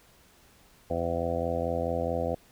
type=harmonic tone; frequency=84.6 Hz; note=E2; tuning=45 cents sharp; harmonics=1 / 2 / 3 / 4 / 5 / 6 / 7 / 8 / 9; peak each=-35 / -38 / -37 / -39 / -41 / -31 / -36 / -34 / -39 dBFS; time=0.9-2.35 s; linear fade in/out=5 ms; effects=pink hiss -59 dBFS RMS until 2.51 s